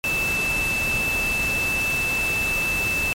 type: tone in noise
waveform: sine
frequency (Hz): 2637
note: E7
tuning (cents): 0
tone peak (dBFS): -21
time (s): 0.04-3.13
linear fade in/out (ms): 0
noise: pink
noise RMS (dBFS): -29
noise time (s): 0.04-3.13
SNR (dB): +5
effects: MP3 64 kbps